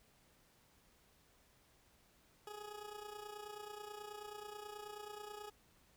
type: tone with amplitude modulation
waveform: 20% pulse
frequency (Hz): 418.3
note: G#4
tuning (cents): +12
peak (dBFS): -40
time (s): 2.47-5.5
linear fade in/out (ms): 2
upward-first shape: sine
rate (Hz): 29.3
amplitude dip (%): 65
effects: pink hiss -70 dBFS RMS until 5.96 s